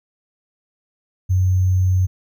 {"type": "tone with sample-and-hold", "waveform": "sine", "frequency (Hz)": 92.5, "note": "F#2", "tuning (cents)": 0, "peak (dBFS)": -13, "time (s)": [1.29, 2.07], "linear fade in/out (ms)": 20, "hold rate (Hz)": 6300, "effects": []}